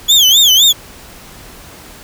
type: tone with vibrato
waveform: 35% pulse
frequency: 3322 Hz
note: G#7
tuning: in tune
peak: -4 dBFS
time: 0.08-0.73 s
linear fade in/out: 20 ms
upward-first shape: sine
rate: 3.9 Hz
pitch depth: 180 cents each way
effects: pink hiss -36 dBFS RMS until 2.03 s